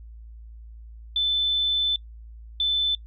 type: tone pair in turn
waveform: sine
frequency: 3520 / 3520 Hz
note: A7 / A7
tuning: 0 / 0 cents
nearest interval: unison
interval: 0 cents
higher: neither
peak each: -20 dBFS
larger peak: neither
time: 1.16-1.96 / 2.6-2.95 s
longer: first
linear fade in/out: 2 ms
effects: noise-tail reverb RT60 0.1 s tail -25 dB re dry + added 56 Hz sine -40 dBFS peak until 3.06 s